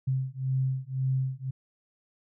sine beating tone pair, 130.81 / 132.71 Hz, C3 / C3, 0 / +25 cents, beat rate 1.9 Hz, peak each -29 dBFS, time 0.07-1.51 s, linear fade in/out 10 ms, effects none

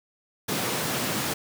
pink high-pass noise, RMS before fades -28 dBFS, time 0.48-1.34 s, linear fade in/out 10 ms, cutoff 120 Hz, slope 24 dB/octave, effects none

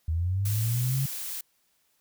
sine linear sweep, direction up, 77.78 to 138.59 Hz, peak -24 dBFS, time 0.08-1.06 s, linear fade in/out 5 ms
blue noise, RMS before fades -35 dBFS, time 0.45-1.41 s, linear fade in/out 5 ms
effects white hiss -70 dBFS RMS until 2 s

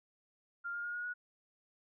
sine tone with pitch steps, 1396.9 / 1412.3 / 1427.9 / 1443.7 / 1459.6 Hz, F6 / F6 / F6 / F#6 / F#6, 0 / +19 / +38 / -43 / -24 cents, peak -37 dBFS, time 0.64-1.14 s, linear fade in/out 20 ms, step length 100 ms, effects none

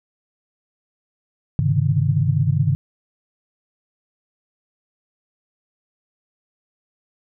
sine tone cluster, 101.3 / 130.9 / 140.8 / 156.4 Hz, G#2 / C3 / C#3 / D#3, -43 / +1 / +27 / +9 cents, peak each -21 dBFS, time 1.59-2.75 s, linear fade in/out 0 ms, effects none

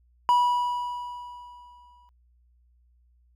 triangle tone with exponential decay, 976 Hz, B5, 21 cents flat, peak -14 dBFS, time 0.29-2.09 s, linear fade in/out 0 ms, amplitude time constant 390 ms, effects added 60 Hz sine -59 dBFS peak until 3.35 s

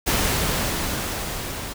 pink noise with level ramp, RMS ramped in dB -20 to -32 dBFS, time 0.06-1.74 s, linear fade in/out 20 ms, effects none

